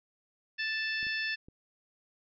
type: harmonic tone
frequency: 880 Hz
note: A5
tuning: in tune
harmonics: 2 / 3 / 4 / 5 / 6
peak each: -33 / -36 / -42 / -43 / -42 dBFS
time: 0.58-1.36 s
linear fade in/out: 20 ms
type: clicks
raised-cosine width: 3 ms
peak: -38 dBFS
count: 3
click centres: 1.029 / 1.068 / 1.485 s
effects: none